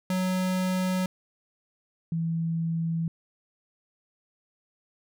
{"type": "tone pair in turn", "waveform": ["square", "sine"], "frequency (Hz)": [185, 164.82], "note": ["F#3", "E3"], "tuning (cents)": [0, 0], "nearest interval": "major second", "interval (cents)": 200, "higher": "first", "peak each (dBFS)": -25, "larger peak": "neither", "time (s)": [[0.1, 1.06], [2.12, 3.08]], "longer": "neither", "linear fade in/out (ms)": 2, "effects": []}